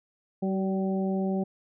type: harmonic tone with a mistuned harmonic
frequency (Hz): 191.9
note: G3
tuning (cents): -37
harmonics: 1 / 2 / 3 / 4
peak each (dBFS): -26 / -32 / -36 / -38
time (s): 0.42-1.44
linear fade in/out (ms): 10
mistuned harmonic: 2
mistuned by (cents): -21
effects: none